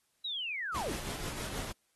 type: linear sweep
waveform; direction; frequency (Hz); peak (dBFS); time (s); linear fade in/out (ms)
sine; down; 3951 to 201.8; -34; 0.24-0.93; 10
type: noise with tremolo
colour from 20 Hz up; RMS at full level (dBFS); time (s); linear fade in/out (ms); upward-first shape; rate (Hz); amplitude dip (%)
pink; -38; 0.74-1.72; 10; triangle; 6.2; 45
effects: white hiss -75 dBFS RMS until 1.95 s + AAC 32 kbps